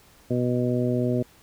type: harmonic tone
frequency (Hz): 123.47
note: B2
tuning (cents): 0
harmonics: 1 / 2 / 3 / 4 / 5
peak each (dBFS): -26 / -25 / -28 / -31 / -31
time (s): 0.3-1.23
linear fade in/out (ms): 10
effects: pink hiss -55 dBFS RMS until 1.42 s